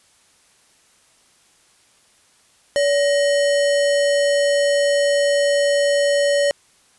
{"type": "tone with sample-and-hold", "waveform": "sine", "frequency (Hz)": 570, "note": "C#5", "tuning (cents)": 48, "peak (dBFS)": -14, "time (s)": [2.76, 6.51], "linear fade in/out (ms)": 0, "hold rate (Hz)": 2450, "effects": ["white hiss -56 dBFS RMS until 6.98 s", "resampled to 24000 Hz"]}